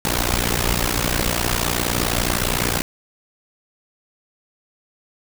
pink noise with amplitude modulation, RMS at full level -17 dBFS, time 0.05-2.82 s, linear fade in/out 0 ms, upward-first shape sine, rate 59.6 Hz, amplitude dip 90%, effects none

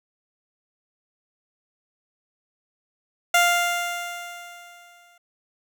15% pulse tone with exponential decay, 698.5 Hz, F5, in tune, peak -8 dBFS, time 3.34-5.18 s, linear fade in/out 5 ms, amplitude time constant 400 ms, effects none

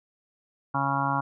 harmonic tone, 138.5 Hz, C#3, 1 cent flat, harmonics 1 / 2 / 4 / 5 / 6 / 7 / 8 / 9 / 10, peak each -31 / -33 / -40 / -36 / -30 / -30 / -30 / -40 / -32 dBFS, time 0.74-1.21 s, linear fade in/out 10 ms, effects none

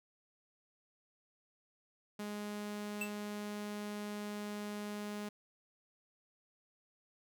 sawtooth tone, 207.7 Hz, G#3, in tune, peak -36 dBFS, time 2.19-5.29 s, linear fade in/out 5 ms
square tone with exponential decay, 2663 Hz, E7, 17 cents sharp, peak -34 dBFS, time 3.01-3.14 s, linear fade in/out 5 ms, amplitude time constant 28 ms
effects none

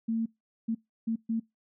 sine tone bursts at uneven times, 226.2 Hz, A3, 48 cents sharp, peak -26 dBFS, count 4, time 0.08-0.26 / 0.68-0.75 / 1.07-1.16 / 1.29-1.4 s, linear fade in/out 10 ms, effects noise-tail reverb RT60 0.2 s tail -25 dB re dry

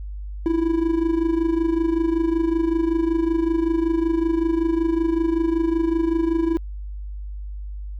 triangle tone with amplitude modulation, 329.6 Hz, E4, in tune, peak -13 dBFS, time 0.46-6.57 s, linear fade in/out 0 ms, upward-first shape sine, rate 25.3 Hz, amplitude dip 70%, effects added 50 Hz sine -29 dBFS peak until 7.99 s

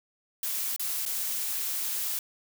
blue noise with dropouts, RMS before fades -31 dBFS, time 0.43-2.19 s, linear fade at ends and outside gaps 2 ms, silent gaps 0.763-0.795 / 1.053-1.061 s, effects none

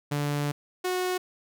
sawtooth tone pair in turn, 145.5 / 365.8 Hz, D3 / F#4, -16 / -20 cents, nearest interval octave + major third, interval 1596 cents, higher second, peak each -22 dBFS, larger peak neither, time 0.11-0.52 / 0.84-1.18 s, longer first, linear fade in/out 10 ms, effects none

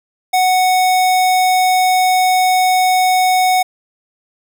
square tone, 740 Hz, F#5, in tune, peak -11 dBFS, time 0.33-3.63 s, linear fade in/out 10 ms, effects none

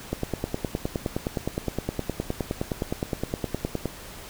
click train, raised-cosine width 2 ms, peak -12 dBFS, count 37, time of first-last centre 0.13-3.857 s, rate 9.66 Hz, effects pink hiss -42 dBFS RMS until 4.29 s

